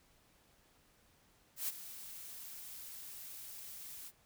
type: noise with ADSR envelope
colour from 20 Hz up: blue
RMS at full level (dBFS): -36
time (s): 1.56-4.12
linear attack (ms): 120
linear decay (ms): 30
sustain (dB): -13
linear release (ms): 51
effects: pink hiss -69 dBFS RMS until 4.25 s